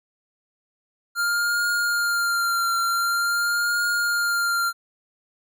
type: tone with vibrato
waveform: square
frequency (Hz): 1396.9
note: F6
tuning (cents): 0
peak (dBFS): -21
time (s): 1.15-4.73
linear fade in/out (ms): 50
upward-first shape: triangle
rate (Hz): 0.46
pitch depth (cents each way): 32
effects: none